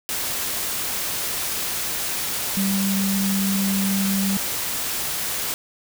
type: tone in noise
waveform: sine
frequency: 195.3 Hz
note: G3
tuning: 6 cents flat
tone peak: -20 dBFS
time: 2.57-4.37 s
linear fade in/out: 0 ms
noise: white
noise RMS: -26 dBFS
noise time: 0.09-5.54 s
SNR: +3 dB
effects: none